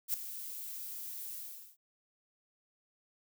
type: noise with ADSR envelope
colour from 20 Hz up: violet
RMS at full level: -30 dBFS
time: 0.08-1.77 s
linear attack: 59 ms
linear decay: 3 ms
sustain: -13 dB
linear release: 410 ms
effects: none